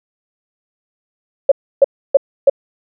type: tone bursts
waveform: sine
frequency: 554 Hz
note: C#5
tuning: 1 cent flat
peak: -3 dBFS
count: 4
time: 1.49-2.498 s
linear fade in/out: 5 ms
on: 27 ms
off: 300 ms
effects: none